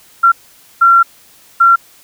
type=tone bursts at uneven times; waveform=sine; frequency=1368 Hz; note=F6; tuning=36 cents flat; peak=-4 dBFS; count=3; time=0.23-0.32 / 0.81-1.03 / 1.6-1.76 s; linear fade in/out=10 ms; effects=white hiss -45 dBFS RMS until 2.03 s